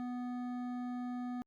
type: tone with hard clipping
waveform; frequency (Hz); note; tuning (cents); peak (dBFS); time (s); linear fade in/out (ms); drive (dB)
sine; 246.9; B3; 0; -39; 0-1.42; 0; 11
effects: Opus 48 kbps